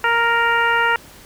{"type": "harmonic tone", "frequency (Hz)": 466.2, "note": "A#4", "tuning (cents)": 0, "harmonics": [1, 2, 3, 4, 5, 6], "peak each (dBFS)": [-25, -19, -18, -21, -28, -27], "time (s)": [0.04, 0.96], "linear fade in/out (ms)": 2, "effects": ["pink hiss -43 dBFS RMS until 1.25 s"]}